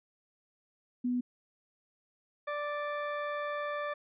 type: tone pair in turn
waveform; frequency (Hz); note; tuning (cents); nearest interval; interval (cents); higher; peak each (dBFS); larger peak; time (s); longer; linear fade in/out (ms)
sine / 20% pulse; 246.9 / 587.2; B3 / D5; 0 / 0; octave + minor third; 1500; second; -28; neither; 1.04-1.21 / 2.47-3.94; second; 10
effects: resampled to 8000 Hz